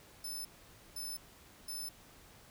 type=tone bursts; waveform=15% pulse; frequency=5274 Hz; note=E8; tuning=in tune; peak=-34 dBFS; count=3; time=0.24-1.89 s; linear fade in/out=5 ms; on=210 ms; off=510 ms; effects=pink hiss -59 dBFS RMS until 2.5 s